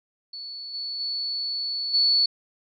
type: tone with level steps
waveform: sine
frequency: 4435 Hz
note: C#8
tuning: in tune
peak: -34 / -29 / -26 / -17 dBFS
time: 0.33-2.26 s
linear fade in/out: 5 ms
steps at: 0.73 / 0.99 / 1.93 s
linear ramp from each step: 20 ms
effects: none